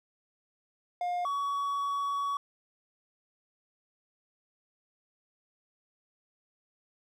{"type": "tone pair in turn", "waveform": "triangle", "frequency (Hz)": [710, 1127.1], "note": ["F5", "C#6"], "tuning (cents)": [28, 28], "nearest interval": "minor sixth", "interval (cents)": 800, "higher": "second", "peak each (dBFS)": -27, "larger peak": "neither", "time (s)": [[1.01, 1.25], [1.25, 2.37]], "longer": "second", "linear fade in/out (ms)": 2, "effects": []}